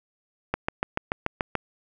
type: click train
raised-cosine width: 0.5 ms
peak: -9 dBFS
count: 8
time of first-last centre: 0.54-1.553 s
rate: 6.91 Hz
effects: none